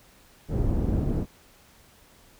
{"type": "low-pass noise", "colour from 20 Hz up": "pink", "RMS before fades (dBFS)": -25, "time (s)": [0.48, 1.26], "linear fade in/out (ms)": 50, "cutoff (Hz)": 320, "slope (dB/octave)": 12, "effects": ["pink hiss -56 dBFS RMS until 2.39 s"]}